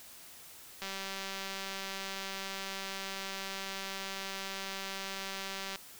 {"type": "click train", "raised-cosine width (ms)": 0.2, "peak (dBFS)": -22, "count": 959, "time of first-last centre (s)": [0.82, 5.758], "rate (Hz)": 194, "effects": ["white hiss -52 dBFS RMS until 5.99 s"]}